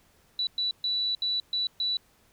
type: tone bursts at uneven times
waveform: sine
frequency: 3951 Hz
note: B7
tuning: in tune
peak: -25 dBFS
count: 6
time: 0.39-0.47 / 0.58-0.71 / 0.84-1.15 / 1.22-1.4 / 1.53-1.67 / 1.8-1.97 s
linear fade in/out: 2 ms
effects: pink hiss -63 dBFS RMS until 2.32 s